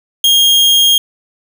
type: tone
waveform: 40% pulse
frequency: 3240 Hz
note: G#7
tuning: 43 cents flat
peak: -6 dBFS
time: 0.24-0.98 s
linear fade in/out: 2 ms
effects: none